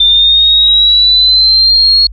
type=linear sweep; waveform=sine; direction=up; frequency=3568 to 4327 Hz; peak=-4 dBFS; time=0-2.07 s; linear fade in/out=5 ms; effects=added 50 Hz sine -24 dBFS peak until 2.12 s